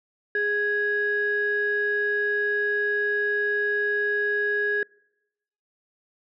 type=tone pair together; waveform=sine; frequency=414.1 / 1662 Hz; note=G#4 / G#6; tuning=-5 / +1 cents; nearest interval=2 octaves; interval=2406 cents; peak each=-26 / -22 dBFS; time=0.35-4.83 s; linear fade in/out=2 ms; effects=noise-tail reverb RT60 0.9 s tail -26 dB re dry + tanh soft clip ceiling -15 dBFS